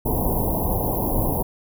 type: band-stop noise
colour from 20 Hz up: pink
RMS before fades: -22 dBFS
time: 0.05-1.43 s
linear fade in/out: 10 ms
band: 1000 to 11000 Hz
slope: 96 dB/octave
effects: none